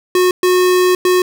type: tone bursts at uneven times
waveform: square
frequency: 364.2 Hz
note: F#4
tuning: 27 cents flat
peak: -10 dBFS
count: 3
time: 0.15-0.31 / 0.43-0.95 / 1.05-1.22 s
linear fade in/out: 2 ms
effects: none